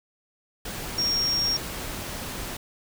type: tone in noise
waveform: sine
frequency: 5570 Hz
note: F8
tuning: 5 cents flat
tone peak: -22 dBFS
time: 0.98-1.57 s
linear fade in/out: 5 ms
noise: pink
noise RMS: -34 dBFS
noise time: 0.65-2.57 s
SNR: +9 dB
effects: none